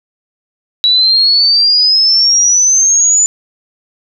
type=exponential sweep; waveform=sine; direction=up; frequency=3900 to 7040 Hz; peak=-6 dBFS; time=0.84-3.26 s; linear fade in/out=0 ms; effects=none